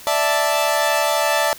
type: chord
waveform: sawtooth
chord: D suspended second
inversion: none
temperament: equal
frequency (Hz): 587.3 / 659.3 / 880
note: D5 / E5 / A5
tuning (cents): 0 / 0 / 0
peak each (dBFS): -17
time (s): 0.07-1.53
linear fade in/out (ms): 0
effects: white hiss -40 dBFS RMS until 1.58 s